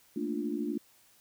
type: chord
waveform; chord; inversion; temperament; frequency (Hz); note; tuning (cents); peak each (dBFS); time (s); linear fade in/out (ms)
sine; Bb major seventh; third; equal; 220 / 233.1 / 293.7 / 349.2; A3 / Bb3 / D4 / F4; 0 / 0 / 0 / 0; -37 / -38 / -34 / -37; 0.16-0.78; 5
effects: white hiss -63 dBFS RMS until 1.2 s